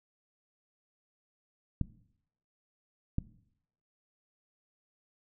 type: clicks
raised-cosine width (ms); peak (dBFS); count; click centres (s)
5; -17; 2; 1.813 / 3.184
effects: noise-tail reverb RT60 0.7 s tail -18 dB re dry